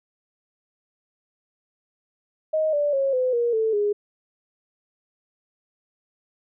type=tone with pitch steps; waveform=sine; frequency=626 / 584.1 / 545 / 508.5 / 474.4 / 442.6 / 413 Hz; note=D#5 / D5 / C#5 / C5 / A#4 / A4 / G#4; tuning=+10 / -10 / -29 / -50 / +30 / +10 / -10 cents; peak=-19 dBFS; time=2.53-3.93 s; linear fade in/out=10 ms; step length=200 ms; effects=none